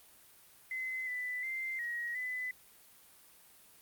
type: tone with pitch steps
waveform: sine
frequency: 2044 / 1992 / 2085 / 1897 / 2005 Hz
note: C7 / B6 / C7 / A#6 / B6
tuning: -41 / +14 / -7 / +30 / +26 cents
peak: -35 dBFS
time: 0.71-2.51 s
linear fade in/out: 2 ms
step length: 360 ms
effects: white hiss -60 dBFS RMS until 3.81 s + Opus 32 kbps